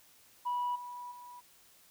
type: tone with level steps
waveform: sine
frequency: 978 Hz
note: B5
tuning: 17 cents flat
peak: -29 / -41 / -47 dBFS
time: 0.45-1.41 s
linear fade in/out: 20 ms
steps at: 0.75 / 1.11 s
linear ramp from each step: 10 ms
effects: tanh soft clip ceiling -28 dBFS + white hiss -62 dBFS RMS until 1.9 s